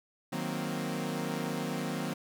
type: chord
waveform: sawtooth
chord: C half-diminished seventh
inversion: first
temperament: equal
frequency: 155.56 / 185 / 233.1 / 261.6 Hz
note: Eb3 / Gb3 / Bb3 / C4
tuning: 0 / 0 / 0 / 0 cents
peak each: -34 dBFS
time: 0.32-2.14 s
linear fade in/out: 10 ms
effects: none

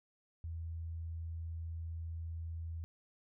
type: tone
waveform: sine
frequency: 82.41 Hz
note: E2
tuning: in tune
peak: -39 dBFS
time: 0.44-2.84 s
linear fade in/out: 0 ms
effects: none

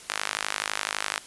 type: tone with high-pass filter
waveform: sawtooth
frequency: 51.9 Hz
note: G#1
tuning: in tune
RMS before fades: -31 dBFS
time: 0.09-1.19 s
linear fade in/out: 5 ms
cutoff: 1400 Hz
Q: 0.96
effects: white hiss -46 dBFS RMS until 1.26 s + resampled to 24000 Hz

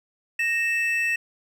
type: tone pair together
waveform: triangle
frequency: 1861.9 / 2637 Hz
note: A#6 / E7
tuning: -3 / 0 cents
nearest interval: tritone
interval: 603 cents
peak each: -23 / -22 dBFS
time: 0.39-1.16 s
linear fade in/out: 5 ms
effects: none

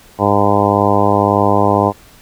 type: harmonic tone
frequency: 101.8 Hz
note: G#2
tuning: 34 cents flat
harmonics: 1 / 2 / 3 / 4 / 5 / 6 / 7 / 8 / 9 / 10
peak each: -19 / -19 / -19 / -19 / -19 / -19 / -19 / -19 / -19 / -19 dBFS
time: 0.18-1.93 s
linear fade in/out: 50 ms
effects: pink hiss -44 dBFS RMS until 2.21 s

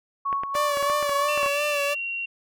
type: tone with tremolo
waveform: sine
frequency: 1108.7 Hz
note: C#6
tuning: in tune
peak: -22 dBFS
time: 0.25-1.48 s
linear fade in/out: 10 ms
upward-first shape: sine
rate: 3.4 Hz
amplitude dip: 55%
type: clicks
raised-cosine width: 0.5 ms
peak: -18 dBFS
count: 11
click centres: 0.328 / 0.435 / 0.552 / 0.772 / 0.827 / 0.899 / 1.027 / 1.094 / 1.376 / 1.431 / 1.461 s
type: tone with vibrato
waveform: sawtooth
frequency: 580 Hz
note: D5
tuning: 22 cents flat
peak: -20 dBFS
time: 0.54-1.95 s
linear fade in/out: 20 ms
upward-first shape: sine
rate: 2.9 Hz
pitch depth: 40 cents each way
type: tone with pitch glide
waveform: sine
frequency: 2707 to 2748 Hz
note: E7 to F7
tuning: +45 to -29 cents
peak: -27 dBFS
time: 1.28-2.26 s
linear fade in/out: 10 ms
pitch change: +26 cents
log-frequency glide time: 1.88-1.94 s
effects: none

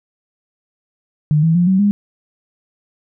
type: tone with pitch steps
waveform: sine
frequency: 151.1 / 162.88 / 175.59 / 189.28 / 204 Hz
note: D3 / E3 / F3 / F#3 / G#3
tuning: +50 / -20 / +10 / +40 / -31 cents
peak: -10 dBFS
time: 1.31-1.91 s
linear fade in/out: 0 ms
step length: 120 ms
effects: none

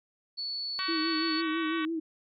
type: tone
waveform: sine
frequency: 4435 Hz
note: C#8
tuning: in tune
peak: -32 dBFS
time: 0.37-1.42 s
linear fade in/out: 20 ms
type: harmonic tone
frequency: 377.6 Hz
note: F#4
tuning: 35 cents sharp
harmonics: 3 / 4 / 5 / 6 / 7 / 8 / 9 / 10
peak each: -36 / -38 / -40 / -42 / -43 / -44 / -45 / -46 dBFS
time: 0.79-1.85 s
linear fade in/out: 0 ms
type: tone with vibrato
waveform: sine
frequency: 322.2 Hz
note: E4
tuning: 39 cents flat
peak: -29 dBFS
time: 0.88-2 s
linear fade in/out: 10 ms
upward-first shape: sine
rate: 6 Hz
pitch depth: 59 cents each way
effects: none

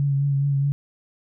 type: tone with vibrato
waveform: sine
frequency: 140 Hz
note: C#3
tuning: 18 cents sharp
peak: -18 dBFS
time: 0-0.72 s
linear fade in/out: 0 ms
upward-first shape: triangle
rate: 4.8 Hz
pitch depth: 33 cents each way
effects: none

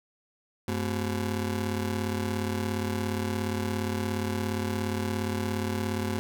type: ring-modulated tone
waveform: 25% pulse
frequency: 155.56 Hz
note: D#3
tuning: in tune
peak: -21 dBFS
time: 0.68-6.19 s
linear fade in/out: 0 ms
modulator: 59.2 Hz
effects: none

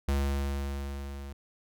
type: tone with level ramp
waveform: square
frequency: 69.6 Hz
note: C#2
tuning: 8 cents sharp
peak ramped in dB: -25 to -40 dBFS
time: 0.08-1.33 s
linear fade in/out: 5 ms
effects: none

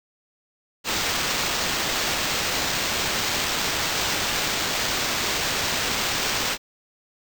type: noise with sample-and-hold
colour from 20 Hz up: white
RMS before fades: -25 dBFS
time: 0.84-6.58 s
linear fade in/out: 50 ms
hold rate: 11025 Hz
effects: none

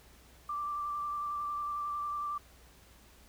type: tone with vibrato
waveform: sine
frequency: 1174.7 Hz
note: D6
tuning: in tune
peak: -33 dBFS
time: 0.49-2.38 s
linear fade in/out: 5 ms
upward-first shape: square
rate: 11 Hz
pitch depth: 13 cents each way
effects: added 60 Hz sine -60 dBFS peak until 3.28 s + pink hiss -60 dBFS RMS until 3.28 s

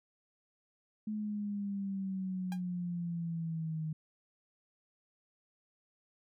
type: exponential sweep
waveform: sine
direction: down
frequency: 214.7 to 155.56 Hz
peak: -34 dBFS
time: 1.07-3.93 s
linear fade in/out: 5 ms
type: tone with exponential decay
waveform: sawtooth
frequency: 808 Hz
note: G#5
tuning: 48 cents flat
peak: -36 dBFS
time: 2.52-2.61 s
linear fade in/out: 1 ms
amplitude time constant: 18 ms
effects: none

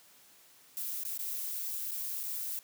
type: noise with dropouts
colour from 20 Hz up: violet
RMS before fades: -37 dBFS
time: 0.77-2.59 s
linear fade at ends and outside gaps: 0 ms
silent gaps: 1.036-1.051 / 1.176-1.192 / 1.91-1.917 / 2.232-2.237 s
effects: white hiss -60 dBFS RMS until 2.63 s + high-pass 100 Hz 12 dB/octave

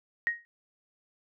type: tone with exponential decay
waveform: sine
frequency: 1876 Hz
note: A#6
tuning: 11 cents sharp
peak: -21 dBFS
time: 0.27-0.45 s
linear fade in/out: 0 ms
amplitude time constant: 37 ms
effects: none

